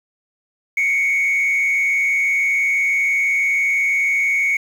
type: tone with frequency modulation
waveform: sine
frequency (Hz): 2217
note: C#7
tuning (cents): 0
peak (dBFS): -13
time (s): 0.77-4.57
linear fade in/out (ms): 5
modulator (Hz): 92.1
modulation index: 0.69
effects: tanh soft clip ceiling -13 dBFS + 7-bit